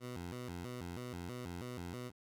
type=tone with vibrato; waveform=15% pulse; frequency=104.1 Hz; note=G#2; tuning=5 cents sharp; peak=-36 dBFS; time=0-2.12 s; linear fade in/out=50 ms; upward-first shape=square; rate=3.1 Hz; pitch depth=300 cents each way; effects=none